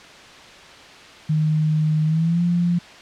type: tone with pitch glide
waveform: sine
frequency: 154.8 to 173.76 Hz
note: D#3 to F3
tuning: -9 to -8 cents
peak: -16 dBFS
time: 1.29-2.79 s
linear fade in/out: 10 ms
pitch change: +201 cents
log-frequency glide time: 2.05-2.42 s
effects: white hiss -42 dBFS RMS until 3.01 s + low-pass 4000 Hz 12 dB/octave